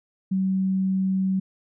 sine tone, 190 Hz, F#3, 46 cents sharp, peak -20 dBFS, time 0.31-1.4 s, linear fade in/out 10 ms, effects none

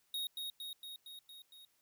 square tone with echo, 3754 Hz, A#7, 11 cents sharp, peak -37 dBFS, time 0.14-0.27 s, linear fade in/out 2 ms, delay 230 ms, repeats 6, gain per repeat -3 dB, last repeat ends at 1.65 s, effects white hiss -75 dBFS RMS until 1.81 s

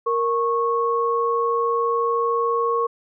sine tone pair together, 466.2 / 1099.9 Hz, A#4 / C#6, 0 / -14 cents, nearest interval octave + minor third, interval 1486 cents, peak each -21 dBFS, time 0.06-2.87 s, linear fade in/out 10 ms, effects none

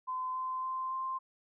sine tone with pitch steps, 1025 / 1032.7 / 1040.5 / 1048.4 Hz, C6 / C6 / C6 / C6, -36 / -23 / -10 / +3 cents, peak -33 dBFS, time 0.07-1.19 s, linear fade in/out 20 ms, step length 280 ms, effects none

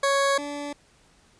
20% pulse tone pair in turn, 554.4 / 289.1 Hz, C#5 / D4, 0 / -27 cents, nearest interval major seventh, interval 1127 cents, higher first, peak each -15 / -26 dBFS, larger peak first, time 0.03-0.38 / 0.38-0.73 s, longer neither, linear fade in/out 5 ms, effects pink hiss -59 dBFS RMS until 1.39 s + resampled to 22050 Hz

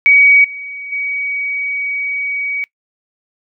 sine tone with level steps, 2261 Hz, C#7, 34 cents sharp, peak -5 / -25 / -17 dBFS, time 0.06-2.64 s, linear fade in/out 0 ms, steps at 0.44 / 0.92 s, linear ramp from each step 5 ms, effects noise-tail reverb RT60 0.1 s tail -22 dB re dry

